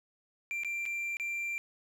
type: tone with dropouts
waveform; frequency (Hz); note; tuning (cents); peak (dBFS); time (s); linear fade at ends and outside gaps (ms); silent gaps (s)
triangle; 2364; D7; +11; -31; 0.51-1.58; 0; 0.635-0.647 / 0.855-0.861 / 1.169-1.198
effects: none